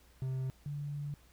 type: tone pair in turn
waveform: triangle / sine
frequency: 130.81 / 144.86 Hz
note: C3 / D3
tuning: 0 / -23 cents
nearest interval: major second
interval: 177 cents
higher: second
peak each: -31 / -36 dBFS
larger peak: first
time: 0.22-0.5 / 0.66-1.14 s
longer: second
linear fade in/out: 0 ms
effects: added 60 Hz sine -62 dBFS peak until 1.32 s + pink hiss -65 dBFS RMS until 1.32 s